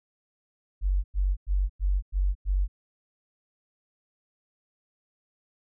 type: tone bursts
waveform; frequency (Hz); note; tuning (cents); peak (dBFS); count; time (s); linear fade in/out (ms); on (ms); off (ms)
sine; 47.33; F#1; +40; -21; 6; 0.81-2.68; 50; 230; 98
effects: none